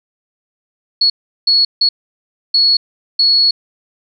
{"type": "tone bursts at uneven times", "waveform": "sine", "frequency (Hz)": 4365, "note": "C#8", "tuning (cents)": -28, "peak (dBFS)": -8, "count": 5, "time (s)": [[1.01, 1.1], [1.47, 1.65], [1.81, 1.89], [2.54, 2.77], [3.19, 3.51]], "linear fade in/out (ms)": 5, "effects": []}